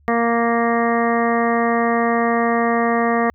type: harmonic tone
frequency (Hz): 233.1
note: A#3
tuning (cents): 0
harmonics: 1 / 2 / 3 / 4 / 5 / 6 / 7 / 8 / 9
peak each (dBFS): -20 / -21 / -21 / -29 / -23 / -36 / -34 / -25 / -34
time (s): 0.08-3.3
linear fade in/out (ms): 0
effects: added 73 Hz sine -51 dBFS peak until 3.34 s